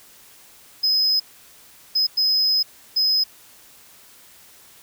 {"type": "tone bursts at uneven times", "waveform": "triangle", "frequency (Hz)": 5070, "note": "D#8", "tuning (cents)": 32, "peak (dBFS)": -15, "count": 4, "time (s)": [[0.83, 1.2], [1.95, 2.07], [2.17, 2.63], [2.96, 3.24]], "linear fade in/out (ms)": 10, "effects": ["white hiss -49 dBFS RMS until 4.82 s"]}